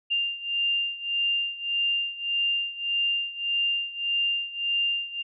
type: beating tone pair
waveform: sine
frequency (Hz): 2794 / 2795.7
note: F7 / F7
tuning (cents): 0 / +1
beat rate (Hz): 1.7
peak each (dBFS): -26 / -29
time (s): 0.1-5.23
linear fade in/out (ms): 20
effects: none